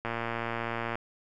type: click train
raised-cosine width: 0.5 ms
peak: -17 dBFS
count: 106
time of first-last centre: 0.05-0.955 s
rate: 116 Hz
effects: none